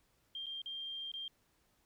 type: tone with dropouts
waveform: sine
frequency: 3187 Hz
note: G7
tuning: 28 cents sharp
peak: -40 dBFS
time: 0.35-1.28 s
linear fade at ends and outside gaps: 2 ms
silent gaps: 0.46-0.466 / 0.618-0.659 / 1.117-1.138 s
effects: pink hiss -74 dBFS RMS until 1.85 s